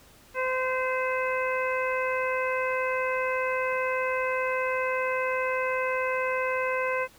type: harmonic tone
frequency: 515 Hz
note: C5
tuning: 28 cents flat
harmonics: 1 / 2 / 3 / 4 / 5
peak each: -28 / -31 / -33 / -34 / -35 dBFS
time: 0.34-7.08 s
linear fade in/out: 50 ms
effects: pink hiss -55 dBFS RMS until 7.18 s